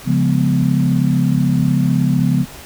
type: chord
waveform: sine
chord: C# dominant seventh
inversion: none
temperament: equal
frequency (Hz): 138.59 / 174.61 / 207.7 / 246.9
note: C#3 / E#3 / G#3 / B3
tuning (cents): 0 / 0 / 0 / 0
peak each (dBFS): -16 / -17 / -21 / -18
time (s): 0.05-2.46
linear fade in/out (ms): 50
effects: pink hiss -36 dBFS RMS until 2.65 s